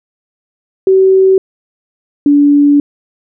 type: tone pair in turn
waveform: sine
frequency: 381 / 288.2 Hz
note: G4 / D4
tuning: -49 / -33 cents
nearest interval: perfect fourth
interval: 484 cents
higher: first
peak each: -4 dBFS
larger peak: neither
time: 0.87-1.38 / 2.26-2.8 s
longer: second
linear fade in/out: 2 ms
effects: none